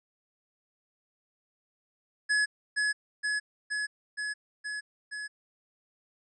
square tone with echo, 1695 Hz, G#6, 35 cents sharp, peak -24 dBFS, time 2.29-2.46 s, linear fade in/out 20 ms, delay 470 ms, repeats 6, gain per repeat -2 dB, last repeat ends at 5.28 s, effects resampled to 24000 Hz

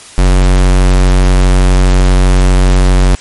square tone, 46.22 Hz, F#1, 1 cent flat, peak -5 dBFS, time 0.18-3.15 s, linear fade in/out 0 ms, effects white hiss -33 dBFS RMS until 3.2 s + MP3 48 kbps

